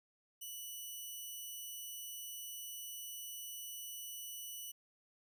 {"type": "tone", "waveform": "5% pulse", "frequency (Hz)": 2960, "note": "F#7", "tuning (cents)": 0, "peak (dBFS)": -36, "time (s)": [0.41, 4.72], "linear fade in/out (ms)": 10, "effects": []}